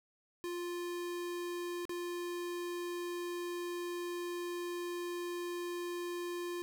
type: tone with dropouts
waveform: square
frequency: 350 Hz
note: F4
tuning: 4 cents sharp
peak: -38 dBFS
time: 0.44-6.62 s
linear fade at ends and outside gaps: 0 ms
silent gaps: 1.853-1.894 s
effects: none

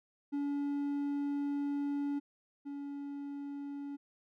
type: tone pair in turn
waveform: triangle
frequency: 285.1 / 283.3 Hz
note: C#4 / C#4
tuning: +49 / +38 cents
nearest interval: unison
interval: 11 cents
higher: first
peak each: -30 / -37 dBFS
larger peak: first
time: 0.32-2.2 / 2.65-3.97 s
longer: first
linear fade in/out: 20 ms
effects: none

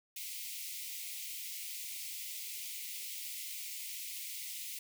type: high-pass noise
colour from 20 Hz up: white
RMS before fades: -43 dBFS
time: 0.16-4.79 s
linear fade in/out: 5 ms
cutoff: 2000 Hz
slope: 96 dB/octave
effects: none

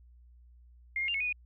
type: tone with pitch steps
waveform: sine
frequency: 2118 / 2140 / 2795 / 2195 / 2481 / 2460 Hz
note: C7 / C7 / F7 / C#7 / D#7 / D#7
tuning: +21 / +38 / +1 / -18 / -6 / -20 cents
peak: -29 dBFS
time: 0.96-1.326 s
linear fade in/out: 2 ms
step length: 61 ms
effects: added 60 Hz sine -54 dBFS peak until 1.45 s

